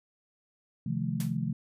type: chord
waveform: sine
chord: F dominant seventh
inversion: second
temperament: just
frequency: 130.96 / 157.15 / 174.61 / 218.3 Hz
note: C3 / Eb3 / F3 / A3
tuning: +2 / +18 / 0 / -13 cents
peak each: -34 dBFS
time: 0.86-1.53 s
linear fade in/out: 5 ms
type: noise with exponential decay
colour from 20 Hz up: white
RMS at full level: -37 dBFS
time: 1.2-1.37 s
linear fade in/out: 2 ms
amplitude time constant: 36 ms
effects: resampled to 32000 Hz